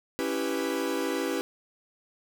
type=chord; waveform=45% pulse; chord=C# half-diminished seventh; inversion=none; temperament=equal; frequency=277.2 / 329.6 / 392 / 493.9 Hz; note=C#4 / E4 / G4 / B4; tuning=0 / 0 / 0 / 0 cents; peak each=-33 dBFS; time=0.19-1.41 s; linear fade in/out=0 ms; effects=none